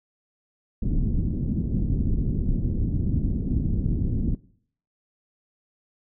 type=low-pass noise; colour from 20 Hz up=pink; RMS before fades=-24 dBFS; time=0.82-4.35 s; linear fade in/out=2 ms; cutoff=270 Hz; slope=24 dB/octave; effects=noise-tail reverb RT60 0.6 s tail -21 dB re dry